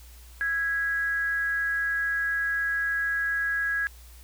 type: tone with frequency modulation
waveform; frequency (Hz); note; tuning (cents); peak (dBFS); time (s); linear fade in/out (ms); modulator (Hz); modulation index
sine; 1654; G#6; -8; -24; 0.41-3.87; 0; 319; 0.29
effects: added 60 Hz sine -46 dBFS peak until 4.23 s + white hiss -54 dBFS RMS until 4.23 s